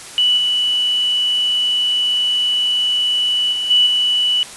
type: tone with level steps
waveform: sine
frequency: 2960 Hz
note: F#7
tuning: in tune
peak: -11 / -14 / -18 / -9 / -13 dBFS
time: 0.18-4.43 s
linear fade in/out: 0 ms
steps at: 0.37 / 3.52 / 3.7 / 3.86 s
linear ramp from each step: 10 ms
effects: white hiss -34 dBFS RMS until 4.56 s + resampled to 24000 Hz